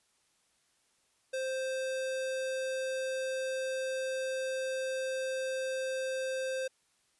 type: tone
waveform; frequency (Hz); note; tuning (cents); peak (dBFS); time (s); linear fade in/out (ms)
square; 524; C5; +2; -33; 1.33-6.68; 10
effects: white hiss -72 dBFS RMS until 7.19 s + resampled to 24000 Hz